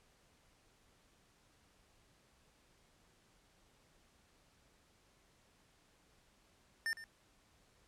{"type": "tone with echo", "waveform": "square", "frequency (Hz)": 1800, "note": "A6", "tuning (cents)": 39, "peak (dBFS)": -35, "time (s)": [6.86, 6.93], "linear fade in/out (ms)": 0, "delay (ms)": 110, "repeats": 1, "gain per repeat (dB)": -14, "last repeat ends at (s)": 7.04, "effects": ["pink hiss -70 dBFS RMS until 7.87 s", "low-pass 10000 Hz 12 dB/octave"]}